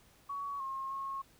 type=tone with pitch steps; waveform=sine; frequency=1124 / 1074 / 1087 Hz; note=C#6 / C6 / C#6; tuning=+24 / +45 / -34 cents; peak=-36 dBFS; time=0.29-1.22 s; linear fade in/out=10 ms; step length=310 ms; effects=pink hiss -64 dBFS RMS until 1.39 s